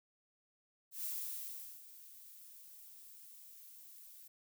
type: noise with ADSR envelope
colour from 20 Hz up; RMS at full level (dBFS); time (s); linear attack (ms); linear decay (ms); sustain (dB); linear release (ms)
violet; -40; 0.91-4.28; 130; 760; -16; 8
effects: none